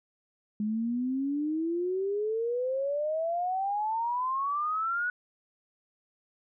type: exponential sweep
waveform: sine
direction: up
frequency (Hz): 207.8 to 1480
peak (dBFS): -27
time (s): 0.6-5.1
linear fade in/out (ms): 2
effects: none